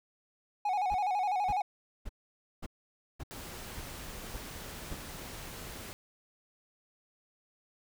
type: tone with vibrato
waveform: triangle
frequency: 784 Hz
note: G5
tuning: in tune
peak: -26 dBFS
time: 0.65-1.62 s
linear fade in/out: 5 ms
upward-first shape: square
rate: 12 Hz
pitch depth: 98 cents each way
type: noise bursts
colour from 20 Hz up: brown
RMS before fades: -38 dBFS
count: 8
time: 0.91-4.948 s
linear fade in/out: 10 ms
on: 41 ms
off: 530 ms
type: noise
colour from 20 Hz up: pink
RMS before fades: -44 dBFS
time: 3.31-5.93 s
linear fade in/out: 0 ms
effects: none